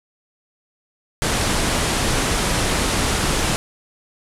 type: low-pass noise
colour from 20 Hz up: pink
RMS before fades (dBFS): -20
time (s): 1.22-3.56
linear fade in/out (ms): 0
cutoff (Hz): 11000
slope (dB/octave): 48
effects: none